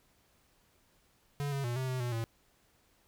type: tone with pitch steps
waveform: square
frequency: 143 / 138.6 / 120.3 / 130.3 / 128.6 / 121.8 / 114.3 Hz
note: D3 / C#3 / B2 / C3 / C3 / B2 / A#2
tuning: -46 / 0 / -45 / -7 / -30 / -24 / -34 cents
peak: -33 dBFS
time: 1.4-2.24 s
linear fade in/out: 0 ms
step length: 120 ms
effects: pink hiss -69 dBFS RMS until 3.07 s